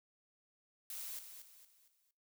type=noise with echo; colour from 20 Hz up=blue; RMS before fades=-45 dBFS; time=0.9-1.19 s; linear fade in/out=2 ms; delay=230 ms; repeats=4; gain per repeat=-8 dB; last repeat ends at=2.11 s; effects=noise-tail reverb RT60 0.3 s tail -18 dB re dry